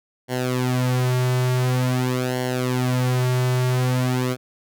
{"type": "tone with flanger", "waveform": "sawtooth", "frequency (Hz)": 126.5, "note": "B2", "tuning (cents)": 42, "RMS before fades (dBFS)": -21, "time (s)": [0.28, 4.37], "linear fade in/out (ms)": 50, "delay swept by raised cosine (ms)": [0.8, 4.2], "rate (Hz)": 0.47, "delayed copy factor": -0.8, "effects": []}